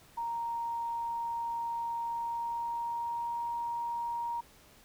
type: tone with pitch glide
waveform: sine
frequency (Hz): 932.3 to 940.4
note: A#5 to A#5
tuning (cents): 0 to +15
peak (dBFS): -32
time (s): 0.17-4.41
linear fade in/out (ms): 10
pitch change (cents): +15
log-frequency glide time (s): 2.07-3.4
effects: pink hiss -59 dBFS RMS until 4.84 s